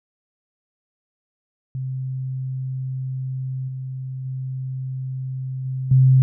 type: tone with level steps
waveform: sine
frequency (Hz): 130.81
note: C3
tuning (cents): 0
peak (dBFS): -24 / -27 / -25 / -23 / -10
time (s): 1.75-6.22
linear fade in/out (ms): 0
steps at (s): 3.68 / 4.25 / 5.65 / 5.91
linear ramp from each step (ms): 5
effects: none